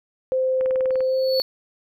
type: tone with pitch glide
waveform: sine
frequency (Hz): 519 to 523.5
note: C5 to C5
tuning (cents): -14 to +1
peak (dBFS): -18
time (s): 0.32-1.4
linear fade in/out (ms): 0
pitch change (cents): +15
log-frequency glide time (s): 1.07-1.16
type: click train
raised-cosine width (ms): 0.5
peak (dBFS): -21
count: 9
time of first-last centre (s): 0.61-1.006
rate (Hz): 20.2
type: tone with exponential growth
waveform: triangle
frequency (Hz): 4435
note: C#8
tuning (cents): 0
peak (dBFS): -19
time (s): 0.91-1.42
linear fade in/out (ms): 1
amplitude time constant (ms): 110
effects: none